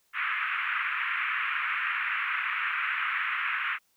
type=band-pass noise; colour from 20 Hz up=pink; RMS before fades=-30 dBFS; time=0.13-3.79 s; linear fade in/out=50 ms; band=1200 to 2600 Hz; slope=48 dB/octave; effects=white hiss -70 dBFS RMS until 3.96 s